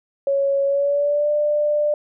sine tone with pitch glide, 554.4 to 594.2 Hz, C#5 to D5, 0 to +20 cents, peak -16 dBFS, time 0.27-1.94 s, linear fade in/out 2 ms, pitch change +120 cents, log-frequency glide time 0.65-1.3 s, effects none

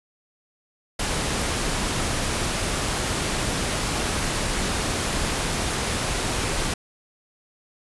pink noise, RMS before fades -25 dBFS, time 0.99-6.74 s, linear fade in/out 5 ms, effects resampled to 24000 Hz

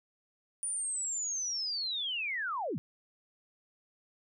sine linear sweep, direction down, 9540 to 110 Hz, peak -32 dBFS, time 0.63-2.78 s, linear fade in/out 0 ms, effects none

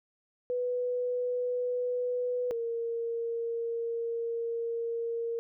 sine tone pair in turn, 493.9 / 463.8 Hz, B4 / A#4, 0 / -9 cents, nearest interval minor second, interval 109 cents, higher first, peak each -28 / -30 dBFS, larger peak first, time 0.5-2.51 / 2.51-5.39 s, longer second, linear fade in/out 0 ms, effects none

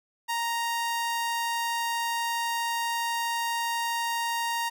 sawtooth tone, 932.3 Hz, A#5, in tune, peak -23 dBFS, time 0.28-4.7 s, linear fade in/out 20 ms, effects none

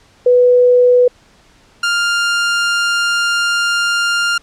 sine / sawtooth tone pair in turn, 493.9 / 1400.3 Hz, B4 / F6, 0 / +4 cents, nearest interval octave + tritone, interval 1804 cents, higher second, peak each -6 / -9 dBFS, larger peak first, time 0.26-1.08 / 1.83-4.38 s, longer second, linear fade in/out 5 ms, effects pink hiss -49 dBFS RMS until 4.42 s + low-pass 7000 Hz 12 dB/octave

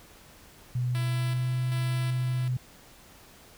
sine tone with pitch glide, 123.8 to 126.26 Hz, B2 to B2, +5 to +39 cents, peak -25 dBFS, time 0.75-2.57 s, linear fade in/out 5 ms, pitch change +34 cents, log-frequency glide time 1.05-1.51 s
5% pulse tone with tremolo, 334 Hz, E4, 23 cents sharp, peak -26 dBFS, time 0.95-2.48 s, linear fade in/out 0 ms, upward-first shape square, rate 1.3 Hz, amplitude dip 50%
effects pink hiss -53 dBFS RMS until 3.57 s

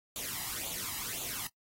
white noise with flanger, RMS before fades -38 dBFS, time 0.16-1.47 s, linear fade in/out 0 ms, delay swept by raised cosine 0.28 to 1.03 ms, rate 1.9 Hz, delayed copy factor +0.7, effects noise-tail reverb RT60 0.1 s tail -21 dB re dry + AAC 48 kbps

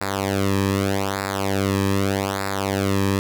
sawtooth tone with flanger, 98 Hz, G2, in tune, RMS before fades -22 dBFS, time 0.01-3.19 s, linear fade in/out 0 ms, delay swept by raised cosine 0.32 to 1.42 ms, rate 0.82 Hz, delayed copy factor -0.85, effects none

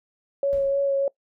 sine tone with vibrato, 554.4 Hz, C#5, in tune, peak -19 dBFS, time 0.43-1.08 s, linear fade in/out 2 ms, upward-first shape sine, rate 3.3 Hz, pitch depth 15 cents each way
brown noise with exponential decay, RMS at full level -38 dBFS, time 0.53-0.96 s, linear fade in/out 0 ms, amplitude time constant 92 ms
effects noise-tail reverb RT60 0.1 s tail -21 dB re dry

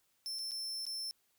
40% pulse tone with dropouts, 5340 Hz, E8, 22 cents sharp, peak -37 dBFS, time 0.26-1.11 s, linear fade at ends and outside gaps 0 ms, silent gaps 0.387-0.391 / 0.51-0.517 / 0.853-0.866 s, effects white hiss -75 dBFS RMS until 1.38 s

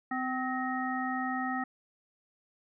harmonic tone with a mistuned harmonic, 256.8 Hz, C4, 32 cents flat, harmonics 1 / 3 / 5 / 7, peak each -34 / -35 / -37 / -37 dBFS, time 0.11-1.64 s, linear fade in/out 5 ms, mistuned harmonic 7, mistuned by +65 cents, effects none

